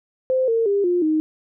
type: tone with pitch steps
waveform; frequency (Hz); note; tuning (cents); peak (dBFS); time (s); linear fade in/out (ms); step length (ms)
sine; 518 / 456.2 / 401.7 / 353.8 / 311.6; C5 / A#4 / G4 / F4 / D#4; -17 / -37 / +42 / +23 / +3; -16; 0.3-1.2; 0; 180
effects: none